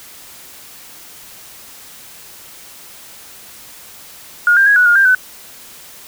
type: tone with pitch steps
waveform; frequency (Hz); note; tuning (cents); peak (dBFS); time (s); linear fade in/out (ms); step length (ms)
sine; 1430 / 1591 / 1655 / 1472 / 1421 / 1588 / 1508; F6 / G6 / G#6 / F#6 / F6 / G6 / F#6; +41 / +25 / -6 / -9 / +30 / +22 / +32; -7; 4.47-5.149; 2; 97
effects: white hiss -38 dBFS RMS until 6.07 s